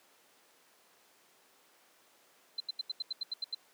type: tone bursts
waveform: sine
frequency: 4075 Hz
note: C8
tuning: 47 cents flat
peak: -32 dBFS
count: 10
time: 2.58-3.548 s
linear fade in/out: 5 ms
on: 23 ms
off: 82 ms
effects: pink hiss -64 dBFS RMS until 3.73 s + high-pass 400 Hz 12 dB/octave